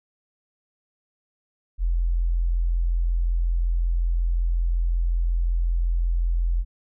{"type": "tone", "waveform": "sine", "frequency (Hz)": 42.72, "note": "F1", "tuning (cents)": -37, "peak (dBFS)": -19, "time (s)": [1.78, 6.65], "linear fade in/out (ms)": 50, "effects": []}